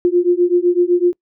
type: beating tone pair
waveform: sine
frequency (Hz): 349.2 / 357.1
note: F4 / F4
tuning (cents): 0 / +39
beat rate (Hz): 7.9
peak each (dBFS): -14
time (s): 0.05-1.13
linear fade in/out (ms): 0
effects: noise-tail reverb RT60 0.1 s tail -26 dB re dry